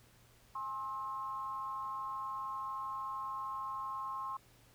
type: tone with amplitude modulation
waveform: sine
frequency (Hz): 1065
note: C6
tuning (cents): +30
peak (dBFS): -34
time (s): 0.55-4.37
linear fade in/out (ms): 5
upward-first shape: sine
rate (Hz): 233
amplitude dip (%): 75
effects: added 117 Hz sine -67 dBFS peak until 4.74 s + pink hiss -65 dBFS RMS until 4.74 s